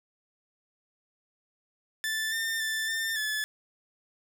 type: tone with pitch steps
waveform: sawtooth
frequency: 1760 / 1805 / 1766 / 1798 / 1726 Hz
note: A6 / A6 / A6 / A6 / A6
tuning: 0 / +44 / +6 / +37 / -34 cents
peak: -25 dBFS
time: 2.04-3.44 s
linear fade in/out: 0 ms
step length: 280 ms
effects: none